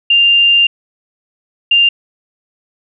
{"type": "tone pair in turn", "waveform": "sine", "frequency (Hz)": [2794, 2794], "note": ["F7", "F7"], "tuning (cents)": [0, 0], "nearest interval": "unison", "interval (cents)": 0, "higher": "neither", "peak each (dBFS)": -6, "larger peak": "neither", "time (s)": [[0.1, 0.67], [1.71, 1.89]], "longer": "first", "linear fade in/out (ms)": 5, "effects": []}